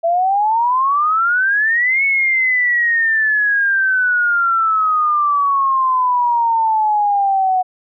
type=exponential two-way sweep; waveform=sine; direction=up then down; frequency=659.3 to 2217 to 735 Hz; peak=-12 dBFS; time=0.03-7.63 s; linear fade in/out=20 ms; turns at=2.04 s; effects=none